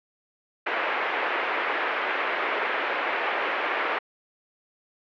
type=band-pass noise; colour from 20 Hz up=white; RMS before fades=-27 dBFS; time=0.66-3.99 s; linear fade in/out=10 ms; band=360 to 2300 Hz; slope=24 dB/octave; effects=low-pass 4000 Hz 12 dB/octave